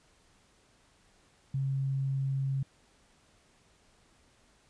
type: tone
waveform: sine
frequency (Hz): 135.6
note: C#3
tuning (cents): -38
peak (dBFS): -28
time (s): 1.54-2.63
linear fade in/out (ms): 5
effects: pink hiss -65 dBFS RMS until 4.69 s + resampled to 22050 Hz